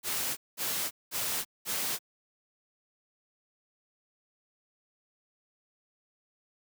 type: noise bursts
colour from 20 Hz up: white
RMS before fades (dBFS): -32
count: 4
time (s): 0.03-1.99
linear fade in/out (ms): 50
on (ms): 340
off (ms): 200
effects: high-pass 100 Hz 12 dB/octave